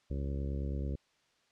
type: harmonic tone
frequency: 69.3 Hz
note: C#2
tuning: in tune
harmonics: 1 / 2 / 3 / 4 / 5 / 6 / 7 / 8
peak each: -34 / -40 / -44 / -46 / -48 / -50 / -51 / -52 dBFS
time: 0.1-0.96 s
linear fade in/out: 10 ms
effects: white hiss -71 dBFS RMS until 1.51 s + low-pass 5000 Hz 12 dB/octave